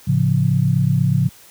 sine chord, A augmented, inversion none, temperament equal, 110 / 138.59 / 174.61 Hz, A2 / C#3 / E#3, 0 / 0 / 0 cents, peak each -19 / -16 / -19 dBFS, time 0.07-1.29 s, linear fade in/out 10 ms, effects white hiss -46 dBFS RMS until 1.5 s + high-pass 60 Hz 12 dB/octave

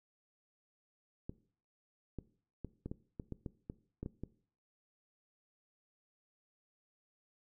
clicks, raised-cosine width 3 ms, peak -28 dBFS, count 12, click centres 1.295 / 2.187 / 2.647 / 2.86 / 2.915 / 3.198 / 3.323 / 3.462 / 3.699 / 4.03 / 4.061 / 4.236 s, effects noise-tail reverb RT60 0.5 s tail -19 dB re dry

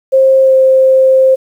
sine tone with pitch glide, 531 to 526.1 Hz, C5 to C5, +25 to +9 cents, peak -4 dBFS, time 0.12-1.36 s, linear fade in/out 20 ms, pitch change -16 cents, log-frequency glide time 0.43-0.54 s, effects 7-bit

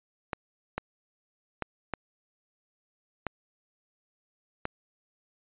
clicks, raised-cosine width 0.5 ms, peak -15 dBFS, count 6, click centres 0.332 / 0.78 / 1.623 / 1.937 / 3.267 / 4.654 s, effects resampled to 8000 Hz

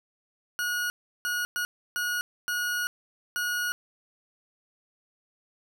40% pulse tone bursts at uneven times, 1450 Hz, F#6, 35 cents flat, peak -26 dBFS, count 6, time 0.59-0.9 / 1.25-1.45 / 1.56-1.65 / 1.96-2.21 / 2.48-2.87 / 3.36-3.72 s, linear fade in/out 0 ms, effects none

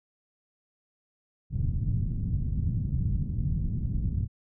white low-pass noise, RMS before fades -28 dBFS, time 1.5-4.28 s, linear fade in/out 50 ms, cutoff 150 Hz, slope 24 dB/octave, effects none

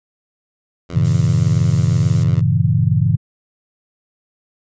10% pulse tone with vibrato, 82.41 Hz, E2, in tune, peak -21 dBFS, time 0.89-2.41 s, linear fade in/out 10 ms, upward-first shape square, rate 7.9 Hz, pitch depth 78 cents each way
sine chord, G diminished seventh, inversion none, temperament equal, 98 / 116.54 / 138.59 / 164.81 Hz, G2 / Bb2 / Db3 / Fb3, 0 / 0 / 0 / 0 cents, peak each -18 / -17 / -17 / -18 dBFS, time 0.93-3.17 s, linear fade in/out 20 ms
violet noise, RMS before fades -27 dBFS, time 1.04-2.24 s, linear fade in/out 10 ms
effects resampled to 16000 Hz

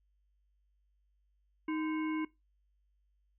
harmonic tone with a mistuned harmonic, 312.4 Hz, D#4, 7 cents sharp, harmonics 1 / 3 / 5 / 7 / 9, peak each -32 / -43 / -50 / -45 / -55 dBFS, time 1.68-2.25 s, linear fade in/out 5 ms, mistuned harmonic 3, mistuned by +150 cents, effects noise-tail reverb RT60 0.2 s tail -20 dB re dry + added 50 Hz sine -70 dBFS peak until 3.38 s

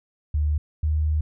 sine tone pair in turn, 74.8 / 76.77 Hz, D2 / D#2, +32 / -23 cents, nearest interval unison, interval 45 cents, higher second, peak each -19 dBFS, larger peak neither, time 0.34-0.58 / 0.83-1.21 s, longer second, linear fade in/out 5 ms, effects none

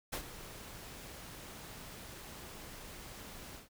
pink noise with ADSR envelope, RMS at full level -37 dBFS, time 0.12-3.69 s, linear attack 14 ms, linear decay 86 ms, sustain -12 dB, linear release 140 ms, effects none

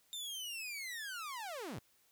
sawtooth linear sweep, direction down, 3631 to 82.41 Hz, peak -38 dBFS, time 0.13-1.79 s, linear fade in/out 0 ms, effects white hiss -71 dBFS RMS until 2.11 s

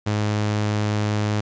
sawtooth tone, 105.3 Hz, G#2, 24 cents sharp, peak -16 dBFS, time 0.06-1.41 s, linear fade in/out 10 ms, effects resampled to 16000 Hz + 9-bit

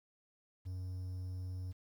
triangle tone with quantisation, 91.9 Hz, F#2, 11 cents flat, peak -37 dBFS, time 0.65-1.73 s, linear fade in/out 20 ms, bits 11, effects none

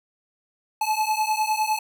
square beating tone pair, 858 / 867.9 Hz, A5 / A5, -44 / -24 cents, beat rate 9.9 Hz, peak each -25 dBFS, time 0.81-1.79 s, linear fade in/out 5 ms, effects none

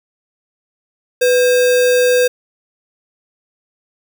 sine tone with sample-and-hold, 496.2 Hz, B4, 8 cents sharp, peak -9 dBFS, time 1.21-2.28 s, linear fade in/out 10 ms, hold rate 2100 Hz, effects none

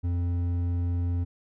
triangle tone with hard clipping, 87.5 Hz, F2, 4 cents sharp, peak -26 dBFS, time 0.03-1.25 s, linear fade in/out 20 ms, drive 10 dB, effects none

